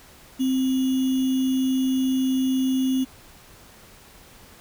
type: tone with sample-and-hold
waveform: sine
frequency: 261.6 Hz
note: C4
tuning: in tune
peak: -19 dBFS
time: 0.39-3.05 s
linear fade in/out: 20 ms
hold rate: 3150 Hz
effects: pink hiss -49 dBFS RMS until 4.6 s